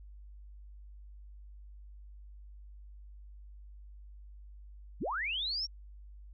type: linear sweep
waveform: sine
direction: up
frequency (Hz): 76.2 to 5640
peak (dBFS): -32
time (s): 5-5.67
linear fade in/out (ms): 20
effects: added 50 Hz sine -48 dBFS peak until 6.33 s